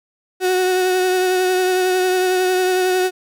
35% pulse tone with vibrato, 368.8 Hz, F#4, 6 cents flat, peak -13 dBFS, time 0.4-3.11 s, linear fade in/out 50 ms, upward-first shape triangle, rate 11 Hz, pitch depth 25 cents each way, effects none

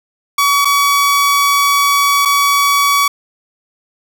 sawtooth tone with dropouts, 1134 Hz, C#6, 39 cents sharp, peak -6 dBFS, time 0.38-3.08 s, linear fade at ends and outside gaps 5 ms, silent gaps 0.648-0.653 / 2.252-2.255 s, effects none

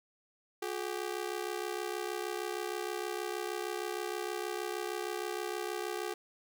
sawtooth ring-modulated tone, 392 Hz, G4, in tune, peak -28 dBFS, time 0.62-6.14 s, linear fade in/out 5 ms, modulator 33.2 Hz, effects none

